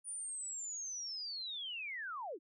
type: linear sweep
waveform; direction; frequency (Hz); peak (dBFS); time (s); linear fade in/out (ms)
sine; down; 9550 to 270; -40; 0.04-2.39; 50
effects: none